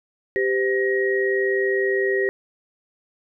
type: tone cluster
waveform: sine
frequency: 392.3 / 512 / 1889 Hz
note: G4 / C5 / A#6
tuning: +1 / -38 / +22 cents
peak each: -20 / -27 / -24 dBFS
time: 0.36-2.29 s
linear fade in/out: 0 ms
effects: none